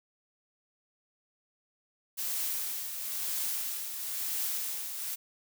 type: noise with tremolo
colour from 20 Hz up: blue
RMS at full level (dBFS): -32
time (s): 2.17-5.16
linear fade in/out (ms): 20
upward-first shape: triangle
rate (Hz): 1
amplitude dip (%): 55
effects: none